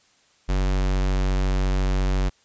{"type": "tone", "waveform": "square", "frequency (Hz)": 47.15, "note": "F#1", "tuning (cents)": 33, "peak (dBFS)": -20, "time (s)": [0.48, 2.3], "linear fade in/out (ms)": 20, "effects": ["white hiss -60 dBFS RMS until 2.44 s", "resampled to 16000 Hz"]}